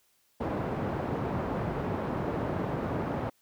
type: band-pass noise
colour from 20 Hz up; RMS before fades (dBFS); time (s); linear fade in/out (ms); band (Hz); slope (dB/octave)
pink; -32; 0.4-3.3; 10; 100 to 920; 12
effects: white hiss -69 dBFS RMS until 3.41 s